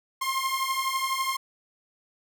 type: beating tone pair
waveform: sawtooth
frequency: 1057 / 1069 Hz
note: C6 / C6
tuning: +17 / +37 cents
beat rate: 12 Hz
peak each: -25 dBFS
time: 0.21-1.37 s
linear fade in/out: 10 ms
effects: none